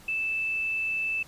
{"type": "tone", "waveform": "sine", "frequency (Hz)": 2637, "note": "E7", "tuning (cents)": 0, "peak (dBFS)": -26, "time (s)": [0.08, 1.23], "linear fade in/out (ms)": 5, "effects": ["pink hiss -52 dBFS RMS until 1.27 s", "resampled to 32000 Hz"]}